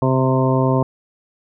harmonic tone with a mistuned harmonic, 130.81 Hz, C3, in tune, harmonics 1 / 2 / 3 / 4 / 5 / 7 / 8, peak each -17 / -20 / -22 / -23 / -24 / -25 / -26 dBFS, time 0.02-0.83 s, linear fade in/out 2 ms, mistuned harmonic 1, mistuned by +19 cents, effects none

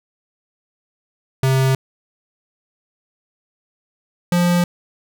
square tone pair in turn, 132.6 / 175.33 Hz, C3 / F3, +23 / +7 cents, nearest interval perfect fourth, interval 484 cents, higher second, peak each -14 dBFS, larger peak neither, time 1.43-1.75 / 4.32-4.64 s, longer neither, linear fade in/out 2 ms, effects none

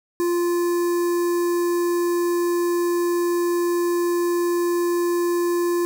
square tone with notch filter, 347.6 Hz, F4, 8 cents flat, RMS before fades -21 dBFS, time 0.2-5.85 s, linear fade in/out 0 ms, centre 3000 Hz, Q 0.55, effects none

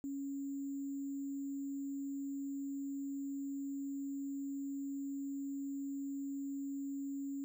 sine tone with sample-and-hold, 277.2 Hz, C#4, in tune, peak -38 dBFS, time 0.04-7.44 s, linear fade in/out 0 ms, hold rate 7350 Hz, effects none

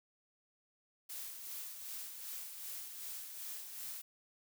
blue noise with tremolo, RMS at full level -44 dBFS, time 1.09-4.02 s, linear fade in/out 10 ms, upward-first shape sine, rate 2.6 Hz, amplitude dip 45%, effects none

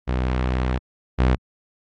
sawtooth tone pair in turn, 63.1 / 63.33 Hz, B1 / B1, +38 / +44 cents, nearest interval unison, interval 6 cents, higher second, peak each -16 / -11 dBFS, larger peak second, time 0.07-0.79 / 1.18-1.36 s, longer first, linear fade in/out 20 ms, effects low-pass 3000 Hz 12 dB/octave + AAC 32 kbps

